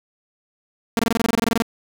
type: tone bursts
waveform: sawtooth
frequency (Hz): 229.8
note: A#3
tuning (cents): -25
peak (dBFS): -12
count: 15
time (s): 0.97-1.622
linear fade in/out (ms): 0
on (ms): 22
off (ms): 23
effects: none